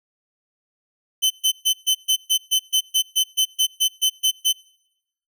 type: tone bursts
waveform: sawtooth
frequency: 3052 Hz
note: G7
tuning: 47 cents flat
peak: -12 dBFS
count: 16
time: 1.22-4.53 s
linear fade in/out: 20 ms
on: 85 ms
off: 130 ms
effects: noise-tail reverb RT60 0.9 s tail -26 dB re dry